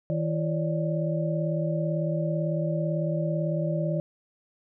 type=tone cluster; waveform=sine; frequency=160.5 / 338.3 / 556 / 594 Hz; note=E3 / E4 / C#5 / D5; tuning=-46 / +45 / +5 / +20 cents; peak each=-26 / -35 / -34 / -31 dBFS; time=0.1-4 s; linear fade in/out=0 ms; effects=none